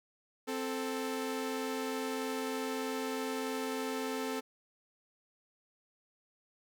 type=tone pair together; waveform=sawtooth; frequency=261.6 / 440 Hz; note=C4 / A4; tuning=0 / 0 cents; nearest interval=major sixth; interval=900 cents; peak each=-33 / -33 dBFS; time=0.47-4.41 s; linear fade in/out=20 ms; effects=none